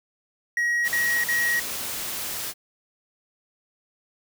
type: tone bursts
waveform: triangle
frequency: 1900 Hz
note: A#6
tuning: 33 cents sharp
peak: -19 dBFS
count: 3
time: 0.57-1.596 s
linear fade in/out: 2 ms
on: 310 ms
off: 48 ms
type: noise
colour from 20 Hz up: white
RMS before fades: -31 dBFS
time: 0.83-2.54 s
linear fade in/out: 50 ms
effects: none